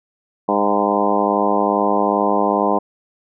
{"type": "harmonic tone with a mistuned harmonic", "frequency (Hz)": 102.4, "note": "G#2", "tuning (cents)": -24, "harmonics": [2, 3, 4, 5, 6, 7, 8, 9, 10], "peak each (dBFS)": [-23, -23, -23, -23, -23, -23, -23, -23, -23], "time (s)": [0.48, 2.79], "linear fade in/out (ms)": 10, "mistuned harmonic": 8, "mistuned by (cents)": -21, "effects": []}